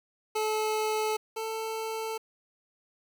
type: tone pair in turn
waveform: 25% pulse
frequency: 432.3 / 443.7 Hz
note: A4 / A4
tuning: -31 / +14 cents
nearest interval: unison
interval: 45 cents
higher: second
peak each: -23 / -28 dBFS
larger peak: first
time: 0.35-1.17 / 1.36-2.18 s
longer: neither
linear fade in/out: 10 ms
effects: 9-bit